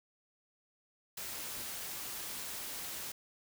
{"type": "noise", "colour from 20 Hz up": "white", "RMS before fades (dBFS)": -42, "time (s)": [1.17, 3.12], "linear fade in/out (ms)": 5}
{"type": "noise with exponential growth", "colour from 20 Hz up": "pink", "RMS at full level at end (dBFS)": -43, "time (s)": [1.47, 1.62], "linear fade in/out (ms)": 5, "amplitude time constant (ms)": 32}
{"effects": []}